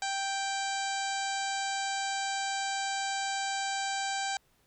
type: harmonic tone with a mistuned harmonic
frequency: 784 Hz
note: G5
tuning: in tune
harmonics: 1 / 2 / 3 / 4 / 5 / 6 / 7 / 8 / 9 / 10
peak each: -33 / -37 / -42 / -43 / -42 / -43 / -47 / -46 / -43 / -44 dBFS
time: 0.02-4.37 s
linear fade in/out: 2 ms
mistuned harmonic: 7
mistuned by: +24 cents
effects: pink hiss -69 dBFS RMS until 4.66 s